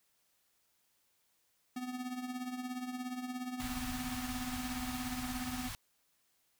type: tone with tremolo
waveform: square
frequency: 251 Hz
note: B3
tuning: 28 cents sharp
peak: -36 dBFS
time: 1.76-5.69 s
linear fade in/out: 5 ms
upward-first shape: triangle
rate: 17 Hz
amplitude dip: 70%
type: band-stop noise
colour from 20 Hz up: pink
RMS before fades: -43 dBFS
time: 3.6-5.75 s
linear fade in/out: 0 ms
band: 150 to 790 Hz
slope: 24 dB/octave
effects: white hiss -75 dBFS RMS until 6.59 s